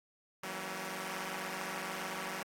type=chord; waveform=5% pulse; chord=F# dominant seventh; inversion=third; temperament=equal with one note detuned; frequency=164.81 / 189.32 / 233.1 / 277.2 Hz; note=E3 / F#3 / A#3 / C#4; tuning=0 / +40 / 0 / 0 cents; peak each=-35 / -30 / -35 / -36 dBFS; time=0.43-2.43 s; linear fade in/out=5 ms; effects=AAC 48 kbps